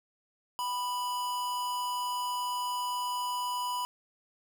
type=tone with amplitude modulation; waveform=square; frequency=987.8 Hz; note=B5; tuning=in tune; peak=-30 dBFS; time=0.59-3.85 s; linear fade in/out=0 ms; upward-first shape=sine; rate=228 Hz; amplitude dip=30%; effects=none